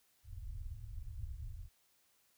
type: low-pass noise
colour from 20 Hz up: pink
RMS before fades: -45 dBFS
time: 0.23-1.69 s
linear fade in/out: 50 ms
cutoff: 120 Hz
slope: 96 dB/octave
effects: white hiss -73 dBFS RMS until 2.37 s